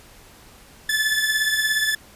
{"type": "beating tone pair", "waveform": "sawtooth", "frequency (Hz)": [1733, 1750], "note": ["A6", "A6"], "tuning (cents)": [-27, -10], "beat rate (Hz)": 17, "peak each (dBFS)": [-17, -21], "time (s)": [0.89, 1.95], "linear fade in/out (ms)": 5, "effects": ["pink hiss -48 dBFS RMS until 2.15 s", "resampled to 32000 Hz"]}